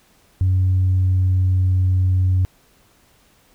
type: tone with pitch glide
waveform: sine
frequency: 93 to 92.46 Hz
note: F#2 to F#2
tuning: +9 to -1 cents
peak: -12 dBFS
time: 0.41-2.45 s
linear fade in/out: 0 ms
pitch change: -10 cents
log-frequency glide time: 0.66-1.82 s
effects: tanh soft clip ceiling -11 dBFS + pink hiss -56 dBFS RMS until 3.54 s